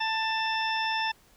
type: harmonic tone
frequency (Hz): 887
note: A5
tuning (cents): +14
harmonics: 1 / 2 / 3 / 4 / 6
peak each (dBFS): -29 / -32 / -34 / -35 / -37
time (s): 0-1.12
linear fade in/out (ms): 10
effects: pink hiss -60 dBFS RMS until 1.36 s